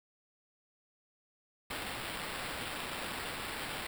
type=noise with sample-and-hold; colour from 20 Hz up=blue; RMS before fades=-40 dBFS; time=1.7-3.87 s; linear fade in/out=5 ms; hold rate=6300 Hz; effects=none